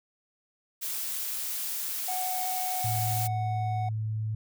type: noise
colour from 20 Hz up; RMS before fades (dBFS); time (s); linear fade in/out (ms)
blue; -33; 0.81-3.28; 20
type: tone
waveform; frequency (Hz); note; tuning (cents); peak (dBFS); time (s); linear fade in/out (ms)
triangle; 740; F#5; 0; -29; 2.08-3.89; 5
type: tone with pitch glide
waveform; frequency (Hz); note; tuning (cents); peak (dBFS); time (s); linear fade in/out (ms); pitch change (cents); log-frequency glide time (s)
sine; 110.1 to 108.9; A2 to A2; +2 to -17; -28; 2.84-4.35; 5; -19; 3.06-4.08
effects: none